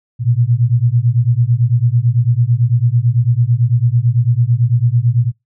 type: beating tone pair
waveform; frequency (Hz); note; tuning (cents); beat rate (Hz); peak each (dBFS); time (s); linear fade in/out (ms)
sine; 115.3 / 124.3; A#2 / B2; -19 / +12; 9; -13; 0.19-5.32; 50
effects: noise-tail reverb RT60 0.2 s tail -26 dB re dry